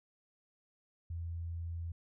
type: tone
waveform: sine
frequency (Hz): 84.2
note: E2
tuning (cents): +37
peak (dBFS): -37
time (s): 1.1-1.92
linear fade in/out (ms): 5
effects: none